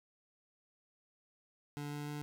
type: tone with pitch steps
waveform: 25% pulse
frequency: 145.8 / 146.64 / 147.49 Hz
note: D3 / D3 / D3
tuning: -12 / -2 / +8 cents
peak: -36 dBFS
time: 1.77-2.22 s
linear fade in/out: 0 ms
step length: 150 ms
effects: none